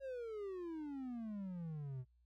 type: exponential sweep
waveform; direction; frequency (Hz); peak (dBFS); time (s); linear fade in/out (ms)
triangle; down; 554.4 to 123.47; -40; 0-2.05; 50
effects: noise-tail reverb RT60 0.1 s tail -20 dB re dry + added 60 Hz sine -69 dBFS peak until 2.25 s